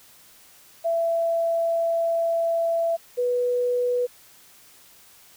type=tone pair in turn; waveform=sine; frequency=668 / 491.3 Hz; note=E5 / B4; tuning=+23 / -9 cents; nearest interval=perfect fourth; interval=532 cents; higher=first; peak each=-20 dBFS; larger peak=neither; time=0.84-2.97 / 3.17-4.07 s; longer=first; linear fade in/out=20 ms; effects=white hiss -52 dBFS RMS until 5.36 s